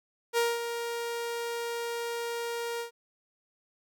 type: tone with ADSR envelope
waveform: sawtooth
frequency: 469.2 Hz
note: A#4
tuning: 11 cents sharp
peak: -19 dBFS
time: 0.33-2.91 s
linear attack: 44 ms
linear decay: 210 ms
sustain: -9 dB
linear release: 110 ms
effects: none